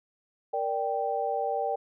sine chord, G minor, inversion first, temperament equal, 466.2 / 587.3 / 784 Hz, Bb4 / D5 / G5, 0 / 0 / 0 cents, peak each -32 / -32 / -29 dBFS, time 0.53-1.76 s, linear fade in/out 10 ms, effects none

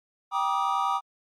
triangle chord, Eb major seventh, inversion first, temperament equal with one note detuned, 784 / 956.3 / 1174.7 / 1244.5 Hz, G5 / Bb5 / D6 / Eb6, 0 / +44 / 0 / 0 cents, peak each -27 dBFS, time 0.31-1.01 s, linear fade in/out 50 ms, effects MP3 96 kbps

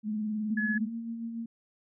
sine tone with vibrato, 213.5 Hz, G#3, 48 cents sharp, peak -29 dBFS, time 0.03-0.9 s, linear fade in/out 50 ms, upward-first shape sine, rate 19 Hz, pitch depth 44 cents each way
sine tone with tremolo, 230 Hz, A#3, 23 cents flat, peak -32 dBFS, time 0.5-1.46 s, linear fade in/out 5 ms, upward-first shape sine, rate 7 Hz, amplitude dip 40%
sine tone, 1699 Hz, G#6, 39 cents sharp, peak -29 dBFS, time 0.57-0.78 s, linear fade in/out 5 ms
effects none

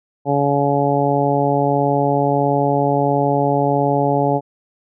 harmonic tone, 141.5 Hz, C#3, 36 cents sharp, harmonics 1 / 2 / 3 / 4 / 5 / 6, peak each -21 / -21 / -21 / -21 / -21 / -21 dBFS, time 0.25-4.41 s, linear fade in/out 50 ms, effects none

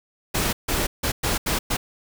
pink noise bursts at uneven times, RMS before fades -23 dBFS, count 6, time 0.34-0.53 / 0.68-0.87 / 1.03-1.12 / 1.23-1.38 / 1.46-1.59 / 1.7-1.77 s, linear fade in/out 10 ms, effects none

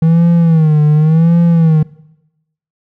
triangle tone with vibrato, 160 Hz, D#3, 49 cents sharp, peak -4 dBFS, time 0.02-1.83 s, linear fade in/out 5 ms, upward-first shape sine, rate 0.9 Hz, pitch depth 110 cents each way, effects noise-tail reverb RT60 0.9 s tail -21 dB re dry

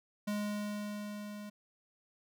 square tone with level ramp, 207.7 Hz, G#3, in tune, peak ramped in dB -33 to -44 dBFS, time 0.27-1.5 s, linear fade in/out 10 ms, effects none

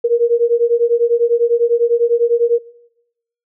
sine beating tone pair, 466.2 / 476.2 Hz, A#4 / A#4, 0 / +37 cents, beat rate 10 Hz, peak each -14 dBFS, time 0.04-2.59 s, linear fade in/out 10 ms, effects noise-tail reverb RT60 0.9 s tail -22 dB re dry

